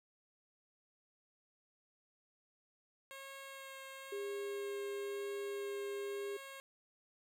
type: tone with vibrato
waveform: 10% pulse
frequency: 541 Hz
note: C#5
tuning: 42 cents flat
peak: -40 dBFS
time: 3.11-6.6 s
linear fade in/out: 0 ms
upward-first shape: sine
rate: 1 Hz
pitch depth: 13 cents each way
type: tone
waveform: sine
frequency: 403.8 Hz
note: G#4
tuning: 49 cents flat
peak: -39 dBFS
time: 4.12-6.37 s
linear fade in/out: 5 ms
effects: none